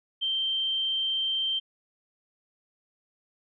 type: tone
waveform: sine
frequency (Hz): 3136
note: G7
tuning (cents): 0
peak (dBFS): -25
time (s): 0.21-1.6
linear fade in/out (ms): 20
effects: none